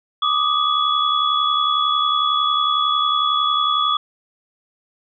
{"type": "tone cluster", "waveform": "sine", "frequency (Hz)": [1170, 1241, 3385], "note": ["D6", "D#6", "G#7"], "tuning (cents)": [-7, -5, 32], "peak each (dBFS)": -20, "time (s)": [0.22, 3.97], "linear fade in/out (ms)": 5, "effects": []}